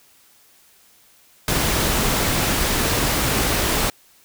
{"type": "noise", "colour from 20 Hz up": "pink", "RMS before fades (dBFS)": -20, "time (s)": [1.48, 3.9], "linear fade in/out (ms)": 2, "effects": ["white hiss -54 dBFS RMS until 4.24 s"]}